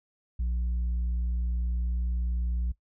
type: tone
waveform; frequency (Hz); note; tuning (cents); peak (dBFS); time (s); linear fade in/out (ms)
sine; 59.7; A#1; +42; -23; 0.39-2.72; 10
effects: noise-tail reverb RT60 0.1 s tail -19 dB re dry + tanh soft clip ceiling -25 dBFS